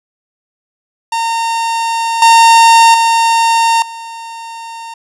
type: tone with level steps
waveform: 45% pulse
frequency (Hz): 916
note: A#5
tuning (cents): -31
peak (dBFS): -13 / -3 / -8 / -25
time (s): 1.12-4.94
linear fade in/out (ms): 5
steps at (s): 2.22 / 2.94 / 3.82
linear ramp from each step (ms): 2
effects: resampled to 24000 Hz